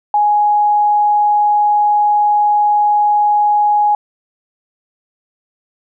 sine tone, 833 Hz, G#5, 5 cents sharp, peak -9 dBFS, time 0.14-3.95 s, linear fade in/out 2 ms, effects none

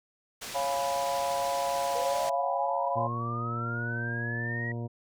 white low-pass noise, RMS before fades -40 dBFS, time 0.41-2.3 s, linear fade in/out 10 ms, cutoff 7200 Hz, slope 12 dB/octave
sine chord, C# dominant seventh, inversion none, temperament equal, 554.4 / 698.5 / 830.6 / 987.8 Hz, C#5 / E#5 / G#5 / B5, 0 / 0 / 0 / 0 cents, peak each -32 / -31 / -36 / -33 dBFS, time 0.54-3.08 s, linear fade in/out 20 ms
sine linear sweep, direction up, 479 to 1919 Hz, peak -33 dBFS, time 1.95-4.72 s, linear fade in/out 5 ms
harmonic tone, 117.9 Hz, A#2, 20 cents sharp, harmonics 1 / 2 / 3 / 4 / 5 / 6 / 8, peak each -33 / -39 / -43 / -45 / -47 / -49 / -51 dBFS, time 2.95-4.88 s, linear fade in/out 20 ms
effects none

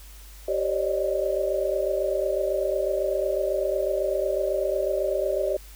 sine tone cluster, 387.8 / 542 / 588 / 616 Hz, G4 / C#5 / D5 / D#5, -19 / -39 / +2 / -17 cents, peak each -28 dBFS, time 0.48-5.57 s, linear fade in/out 5 ms, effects added 50 Hz sine -43 dBFS peak until 5.75 s + white hiss -50 dBFS RMS until 5.75 s

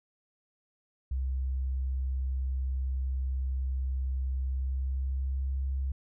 sine tone with pitch glide, 65.41 to 66.98 Hz, C2 to C2, 0 to +41 cents, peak -28 dBFS, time 1.11-5.92 s, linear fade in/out 5 ms, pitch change +41 cents, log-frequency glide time 4.43-5.58 s, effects none

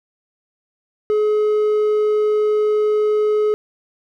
sine tone with hard clipping, 424.2 Hz, G#4, 37 cents sharp, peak -15 dBFS, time 1.1-3.54 s, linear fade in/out 0 ms, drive 3 dB, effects none

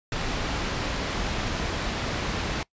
pink low-pass noise, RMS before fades -29 dBFS, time 0.12-2.63 s, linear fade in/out 2 ms, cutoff 5000 Hz, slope 12 dB/octave, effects noise-tail reverb RT60 0.1 s tail -22 dB re dry + resampled to 16000 Hz

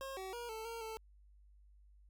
25% pulse tone with pitch steps, 538 / 379.4 / 476.6 / 441.9 / 460.1 / 442.9 Hz, C5 / F#4 / A#4 / A4 / A#4 / A4, +48 / +43 / +38 / +7 / -23 / +11 cents, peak -39 dBFS, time 0.01-0.97 s, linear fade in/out 0 ms, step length 160 ms, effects added 50 Hz sine -60 dBFS peak until 2.09 s

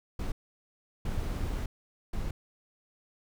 brown noise bursts at uneven times, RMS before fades -32 dBFS, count 3, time 0.19-0.32 / 1.05-1.66 / 2.13-2.31 s, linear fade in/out 5 ms, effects none

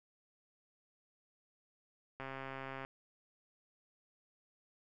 click train, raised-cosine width 0.5 ms, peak -29 dBFS, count 88, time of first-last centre 2.2-2.849 s, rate 134 Hz, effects none

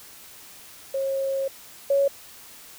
sine tone pair in turn, 542 / 556.3 Hz, C#5 / C#5, -39 / +6 cents, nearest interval unison, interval 45 cents, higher second, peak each -23 / -17 dBFS, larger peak second, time 0.94-1.48 / 1.9-2.08 s, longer first, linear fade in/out 5 ms, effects white hiss -46 dBFS RMS until 2.78 s

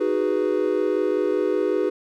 triangle chord, G# minor seventh, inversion second, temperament equal, 311.1 / 370 / 415.3 / 493.9 Hz, D#4 / F#4 / G#4 / B4, 0 / 0 / 0 / 0 cents, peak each -25 / -22 / -22 / -24 dBFS, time 0-1.9 s, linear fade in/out 10 ms, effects none

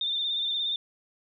sine tone with vibrato, 3600 Hz, A7, 39 cents sharp, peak -26 dBFS, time 0.01-0.76 s, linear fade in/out 2 ms, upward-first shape sine, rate 17 Hz, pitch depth 40 cents each way, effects none

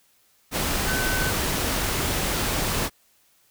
sine tone in noise, 1519 Hz, F#6, 45 cents sharp, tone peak -27 dBFS, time 0.85-1.33 s, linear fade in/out 50 ms, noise pink, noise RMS -25 dBFS, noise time 0.51-2.9 s, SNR -5 dB, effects white hiss -62 dBFS RMS until 3.5 s

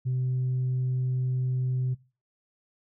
sine tone, 127.8 Hz, C3, 40 cents flat, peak -23 dBFS, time 0.05-1.95 s, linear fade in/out 20 ms, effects noise-tail reverb RT60 0.3 s tail -19 dB re dry + tanh soft clip ceiling -22 dBFS

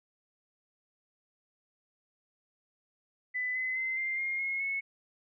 sine tone with pitch steps, 2000 / 2031 / 2063 / 2096 / 2129 / 2162 / 2196 Hz, B6 / B6 / C7 / C7 / C7 / C#7 / C#7, +21 / +48 / -25 / +2 / +30 / -44 / -17 cents, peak -30 dBFS, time 3.34-4.81 s, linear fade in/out 20 ms, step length 210 ms, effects none

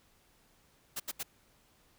white noise bursts, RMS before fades -37 dBFS, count 3, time 0.96-1.232 s, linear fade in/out 10 ms, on 40 ms, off 76 ms, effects pink hiss -67 dBFS RMS until 1.98 s

